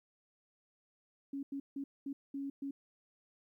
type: tone bursts at uneven times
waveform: sine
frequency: 277.2 Hz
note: C#4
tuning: in tune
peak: -37 dBFS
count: 6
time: 1.33-1.43 / 1.52-1.6 / 1.76-1.84 / 2.06-2.13 / 2.34-2.5 / 2.62-2.71 s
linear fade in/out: 5 ms
effects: 13-bit